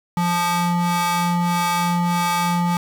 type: ring-modulated tone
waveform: 30% pulse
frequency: 349.2 Hz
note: F4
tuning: in tune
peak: -12 dBFS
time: 0.17-2.77 s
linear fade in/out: 2 ms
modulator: 523 Hz
effects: 8-bit